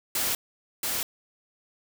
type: noise with echo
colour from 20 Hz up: white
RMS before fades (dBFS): -27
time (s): 0.15-0.35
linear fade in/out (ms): 2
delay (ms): 680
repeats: 1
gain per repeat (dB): -2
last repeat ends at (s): 1.03
effects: none